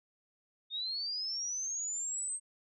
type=linear sweep; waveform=sine; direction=up; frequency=3631 to 8390 Hz; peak=-34 dBFS; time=0.7-2.4 s; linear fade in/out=50 ms; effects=none